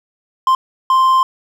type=tone bursts at uneven times; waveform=triangle; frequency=1046.5 Hz; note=C6; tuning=in tune; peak=-7 dBFS; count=2; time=0.47-0.55 / 0.9-1.23 s; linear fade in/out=2 ms; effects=none